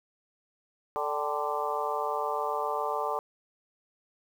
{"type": "harmonic tone with a mistuned harmonic", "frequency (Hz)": 146.83, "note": "D3", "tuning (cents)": 0, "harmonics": [3, 4, 5, 6, 7, 8], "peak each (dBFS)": [-35, -35, -35, -35, -35, -35], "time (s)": [0.96, 3.19], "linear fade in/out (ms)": 0, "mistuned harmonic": 5, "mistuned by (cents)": 90, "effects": ["9-bit"]}